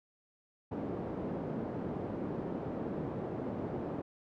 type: band-pass noise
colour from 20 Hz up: pink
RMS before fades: -38 dBFS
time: 0.71-4.02 s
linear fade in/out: 10 ms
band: 170 to 520 Hz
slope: 12 dB/octave
effects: none